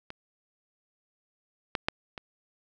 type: clicks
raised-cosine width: 0.3 ms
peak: -23 / -11 / -9 / -22 dBFS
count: 4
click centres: 0.104 / 1.752 / 1.885 / 2.178 s
effects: none